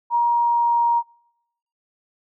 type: tone with pitch glide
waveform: sine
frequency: 947 to 941.5 Hz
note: A#5 to A#5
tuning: +27 to +17 cents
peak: -15 dBFS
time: 0.1-1.03 s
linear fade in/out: 50 ms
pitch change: -10 cents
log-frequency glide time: 0.26-0.86 s
effects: noise-tail reverb RT60 0.8 s tail -26 dB re dry